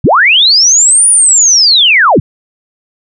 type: linear two-way sweep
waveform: sine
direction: up then down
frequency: 62.5 to 9730 to 62.5 Hz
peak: -3 dBFS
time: 0.04-2.2 s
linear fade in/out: 5 ms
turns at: 1.09 s
effects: none